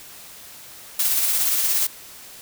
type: noise with tremolo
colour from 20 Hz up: blue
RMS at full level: -19 dBFS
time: 0.99-1.87 s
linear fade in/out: 5 ms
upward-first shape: triangle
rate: 17 Hz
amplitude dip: 35%
effects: white hiss -42 dBFS RMS until 2.41 s